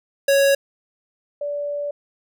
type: tone pair in turn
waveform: square / sine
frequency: 554.4 / 579.7 Hz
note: C#5 / D5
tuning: 0 / -23 cents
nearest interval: minor second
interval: 77 cents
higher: second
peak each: -14 / -23 dBFS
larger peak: first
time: 0.28-0.55 / 1.41-1.91 s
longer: second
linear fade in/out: 5 ms
effects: none